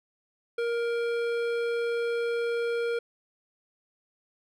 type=tone with hard clipping; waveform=sine; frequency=469.2 Hz; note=A#4; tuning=11 cents sharp; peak=-28 dBFS; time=0.58-2.99 s; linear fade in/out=5 ms; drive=13 dB; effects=none